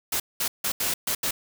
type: noise bursts at uneven times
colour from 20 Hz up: white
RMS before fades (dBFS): -26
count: 6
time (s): 0.12-0.2 / 0.4-0.48 / 0.64-0.72 / 0.8-0.94 / 1.07-1.15 / 1.23-1.31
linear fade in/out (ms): 5
effects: none